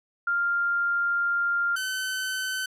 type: tone pair in turn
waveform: sine / sawtooth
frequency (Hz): 1396.9 / 1522.8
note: F6 / F#6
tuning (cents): 0 / +49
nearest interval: minor second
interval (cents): 149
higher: second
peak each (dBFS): -22 / -24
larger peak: first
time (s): 0.27-1.76 / 1.76-2.66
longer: first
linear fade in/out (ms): 5
effects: resampled to 32000 Hz